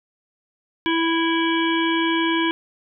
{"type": "harmonic tone", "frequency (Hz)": 329.6, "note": "E4", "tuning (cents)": 0, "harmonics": [1, 3, 5, 7, 9, 10], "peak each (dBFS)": [-20, -25, -27, -28, -30, -30], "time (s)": [0.86, 2.51], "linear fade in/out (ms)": 0, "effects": []}